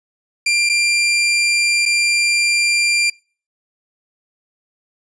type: tone with dropouts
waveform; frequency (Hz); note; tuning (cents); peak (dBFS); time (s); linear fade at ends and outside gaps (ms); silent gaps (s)
sawtooth; 2380; D7; +22; -10; 0.46-3.1; 5; 0.692-0.696 / 1.855-1.859
effects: noise-tail reverb RT60 0.4 s tail -26 dB re dry + resampled to 22050 Hz